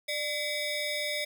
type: ring-modulated tone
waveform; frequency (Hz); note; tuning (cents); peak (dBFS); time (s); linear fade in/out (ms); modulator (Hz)
20% pulse; 1437; F6; +49; -22; 0.08-1.25; 10; 841
effects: none